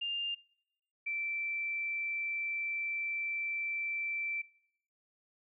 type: tone pair in turn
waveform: sine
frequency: 2803 / 2336 Hz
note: F7 / D7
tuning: +6 / -10 cents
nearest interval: minor third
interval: 316 cents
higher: first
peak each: -33 / -33 dBFS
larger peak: neither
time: 0.01-0.35 / 1.06-4.42 s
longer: second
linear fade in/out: 10 ms
effects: noise-tail reverb RT60 0.8 s tail -23 dB re dry